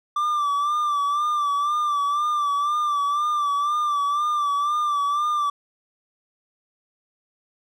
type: tone with vibrato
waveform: triangle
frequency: 1174 Hz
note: D6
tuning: 1 cent flat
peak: -18 dBFS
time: 0.16-5.5 s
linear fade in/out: 5 ms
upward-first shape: sine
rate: 2 Hz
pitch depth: 53 cents each way
effects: none